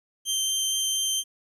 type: tone with vibrato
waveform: 20% pulse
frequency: 3136 Hz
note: G7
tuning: in tune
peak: -18 dBFS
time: 0.25-1.24 s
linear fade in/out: 50 ms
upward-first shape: triangle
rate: 4.3 Hz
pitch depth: 9 cents each way
effects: 10-bit